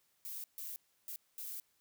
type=noise bursts at uneven times; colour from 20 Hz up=violet; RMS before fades=-44 dBFS; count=4; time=0.25-0.44 / 0.58-0.76 / 1.08-1.16 / 1.38-1.6 s; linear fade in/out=0 ms; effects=white hiss -75 dBFS RMS until 1.8 s